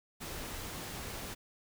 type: noise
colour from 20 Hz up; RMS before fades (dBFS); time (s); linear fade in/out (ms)
pink; -42; 0.2-1.35; 20
effects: none